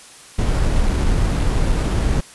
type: noise with sample-and-hold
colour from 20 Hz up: brown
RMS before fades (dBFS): -17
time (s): 0.38-2.21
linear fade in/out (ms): 10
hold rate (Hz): 6300
effects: white hiss -42 dBFS RMS until 2.34 s + resampled to 24000 Hz